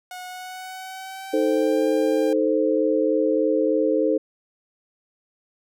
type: tone with pitch glide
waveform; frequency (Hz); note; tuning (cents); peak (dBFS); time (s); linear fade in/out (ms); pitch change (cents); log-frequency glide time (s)
sawtooth; 730 to 796.1; F#5 to G5; -24 to +27; -30; 0.11-2.33; 2; +151; 0.26-1.86
type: chord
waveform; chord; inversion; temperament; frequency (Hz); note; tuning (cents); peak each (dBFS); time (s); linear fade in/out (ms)
sine; A diminished; second; equal; 311.1 / 440 / 523.3; Eb4 / A4 / C5; 0 / 0 / 0; -22; 1.33-4.18; 10
effects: none